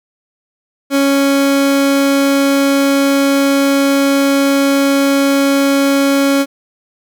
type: tone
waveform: 30% pulse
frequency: 277.2 Hz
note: C#4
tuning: in tune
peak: -7 dBFS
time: 0.9-6.46 s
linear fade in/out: 50 ms
effects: none